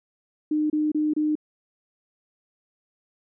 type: tone bursts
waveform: sine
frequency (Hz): 304.3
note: D#4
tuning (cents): -38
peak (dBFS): -20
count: 4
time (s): 0.51-1.354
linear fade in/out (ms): 5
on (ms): 190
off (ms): 28
effects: none